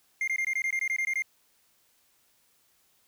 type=tone bursts; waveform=triangle; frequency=2111 Hz; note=C7; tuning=15 cents sharp; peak=-24 dBFS; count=12; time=0.21-1.222 s; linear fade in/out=2 ms; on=66 ms; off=20 ms; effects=white hiss -67 dBFS RMS until 3.07 s